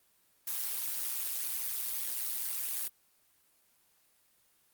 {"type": "noise with amplitude modulation", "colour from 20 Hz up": "blue", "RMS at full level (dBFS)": -32, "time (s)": [0.47, 2.88], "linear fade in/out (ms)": 5, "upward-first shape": "sine", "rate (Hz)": 121, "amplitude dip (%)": 65, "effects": ["white hiss -69 dBFS RMS until 4.73 s", "Opus 24 kbps"]}